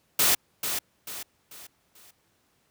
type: noise with echo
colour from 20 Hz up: white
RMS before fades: -21 dBFS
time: 0.19-0.35 s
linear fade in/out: 5 ms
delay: 440 ms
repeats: 4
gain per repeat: -8 dB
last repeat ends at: 2.11 s
effects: pink hiss -68 dBFS RMS until 2.7 s + high-pass 80 Hz 12 dB/octave